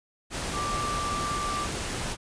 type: tone in noise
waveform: sine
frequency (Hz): 1174.7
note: D6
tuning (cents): 0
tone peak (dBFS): -29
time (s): 0.52-1.68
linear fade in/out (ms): 50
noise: pink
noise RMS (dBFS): -32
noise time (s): 0.3-2.17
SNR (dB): 0
effects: resampled to 22050 Hz